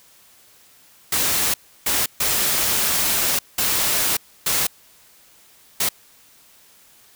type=noise bursts at uneven times; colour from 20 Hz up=white; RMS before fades=-20 dBFS; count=6; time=1.12-1.54 / 1.86-2.06 / 2.2-3.39 / 3.58-4.17 / 4.46-4.67 / 5.8-5.89 s; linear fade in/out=5 ms; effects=white hiss -52 dBFS RMS until 7.15 s